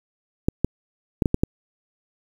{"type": "clicks", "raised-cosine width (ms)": 3, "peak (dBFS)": -5, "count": 6, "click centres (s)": [0.485, 0.646, 1.222, 1.258, 1.344, 1.435], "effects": ["7-bit"]}